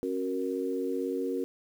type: chord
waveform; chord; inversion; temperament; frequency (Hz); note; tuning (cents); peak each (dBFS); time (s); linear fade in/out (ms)
sine; F# major; second; equal with one note detuned; 271.8 / 370 / 466.2; C#4 / F#4 / A#4; -34 / 0 / 0; -33; 0.03-1.44; 0
effects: 9-bit